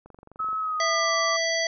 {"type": "click train", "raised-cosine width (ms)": 1, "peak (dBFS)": -33, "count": 12, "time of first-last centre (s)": [0.06, 0.53], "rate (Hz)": 23.4}
{"type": "tone with pitch glide", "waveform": "sine", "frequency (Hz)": [1288, 1167.5], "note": ["E6", "D6"], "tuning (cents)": [-41, -11], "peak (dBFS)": -25, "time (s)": [0.39, 1.37], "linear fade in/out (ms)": 10, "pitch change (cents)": -170, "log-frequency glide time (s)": [0.59, 1.15]}
{"type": "harmonic tone", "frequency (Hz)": 659.3, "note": "E5", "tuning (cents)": 0, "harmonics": [1, 3, 5, 7, 9], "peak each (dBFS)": [-27, -27, -34, -30, -32], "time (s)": [0.8, 1.67], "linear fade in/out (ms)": 2}
{"effects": []}